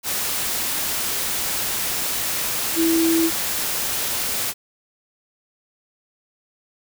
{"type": "tone in noise", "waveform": "sine", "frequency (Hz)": 328.9, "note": "E4", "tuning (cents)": -4, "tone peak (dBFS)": -16, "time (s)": [2.75, 3.31], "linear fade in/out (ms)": 50, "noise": "white", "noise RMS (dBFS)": -24, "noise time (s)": [0.03, 4.54], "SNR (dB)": 5, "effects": []}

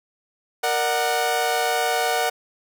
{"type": "chord", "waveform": "sawtooth", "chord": "Bb augmented", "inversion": "none", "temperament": "equal with one note detuned", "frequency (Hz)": [466.2, 599.7, 740], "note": ["Bb4", "D5", "F#5"], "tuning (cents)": [0, 36, 0], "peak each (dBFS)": [-22, -24, -18], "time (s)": [0.63, 2.3], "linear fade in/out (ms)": 10, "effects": []}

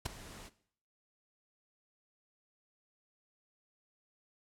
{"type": "noise with ADSR envelope", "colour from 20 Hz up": "pink", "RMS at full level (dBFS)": -32, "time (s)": [0.05, 0.5], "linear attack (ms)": 12, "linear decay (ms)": 6, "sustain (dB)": -18, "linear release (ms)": 35, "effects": ["noise-tail reverb RT60 0.6 s tail -17 dB re dry", "low-pass 11000 Hz 12 dB/octave"]}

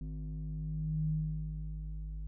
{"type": "tone with low-pass filter sweep", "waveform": "square", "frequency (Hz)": 51.8, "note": "G#1", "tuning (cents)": -4, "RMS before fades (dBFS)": -37, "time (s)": [0.01, 2.27], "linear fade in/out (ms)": 0, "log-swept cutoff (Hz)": [210, 110], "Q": 9.7, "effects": []}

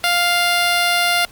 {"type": "tone", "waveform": "10% pulse", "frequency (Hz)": 700, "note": "F5", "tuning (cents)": 4, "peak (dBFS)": -6, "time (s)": [0.04, 1.25], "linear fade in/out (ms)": 0, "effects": ["pink hiss -45 dBFS RMS until 1.31 s", "Opus 48 kbps"]}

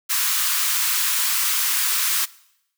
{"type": "high-pass noise", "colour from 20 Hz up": "white", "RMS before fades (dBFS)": -21, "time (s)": [0.09, 2.26], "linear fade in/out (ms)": 20, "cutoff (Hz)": 990, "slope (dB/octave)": 48, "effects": ["noise-tail reverb RT60 0.8 s tail -21 dB re dry"]}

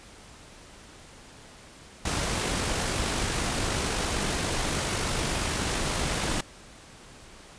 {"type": "noise with amplitude modulation", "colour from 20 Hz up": "pink", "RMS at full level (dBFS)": -27, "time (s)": [2.05, 6.41], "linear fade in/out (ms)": 5, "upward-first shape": "sine", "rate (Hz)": 49.7, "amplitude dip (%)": 25, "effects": ["pink hiss -49 dBFS RMS until 7.58 s", "resampled to 22050 Hz"]}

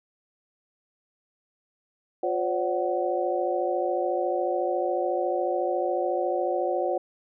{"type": "tone cluster", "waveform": "sine", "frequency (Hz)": [355, 521, 575, 746], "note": ["F4", "C5", "D5", "F#5"], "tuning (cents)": [28, -7, -37, 14], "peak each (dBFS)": -29, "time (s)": [2.23, 6.98], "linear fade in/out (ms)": 5, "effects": []}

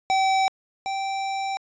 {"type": "tone pair in turn", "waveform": "square", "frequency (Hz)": [768, 779.2], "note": ["G5", "G5"], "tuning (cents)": [-36, -11], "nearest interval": "unison", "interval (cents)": 25, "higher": "second", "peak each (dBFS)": [-19, -26], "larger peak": "first", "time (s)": [[0.1, 0.48], [0.86, 1.57]], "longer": "second", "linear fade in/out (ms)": 0, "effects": ["resampled to 16000 Hz"]}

